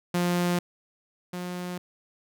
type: tone pair in turn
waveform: sawtooth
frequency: 176.1 / 178.87 Hz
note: F3 / F3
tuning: +15 / +42 cents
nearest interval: unison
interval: 27 cents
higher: second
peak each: -19 / -28 dBFS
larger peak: first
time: 0.14-0.59 / 1.33-1.78 s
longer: neither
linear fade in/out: 5 ms
effects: none